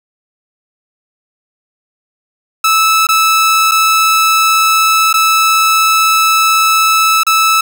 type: tone with dropouts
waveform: sawtooth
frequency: 1309 Hz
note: E6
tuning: 13 cents flat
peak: -4 dBFS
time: 2.64-7.61 s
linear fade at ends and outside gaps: 5 ms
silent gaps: 3.07-3.088 / 3.713-3.717 / 5.129-5.139 / 7.234-7.266 s
effects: none